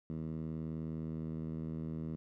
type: tone with band-pass filter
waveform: 10% pulse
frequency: 79.6 Hz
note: D#2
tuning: 40 cents sharp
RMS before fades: -40 dBFS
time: 0.1-2.16 s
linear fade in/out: 0 ms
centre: 180 Hz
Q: 1.7
effects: none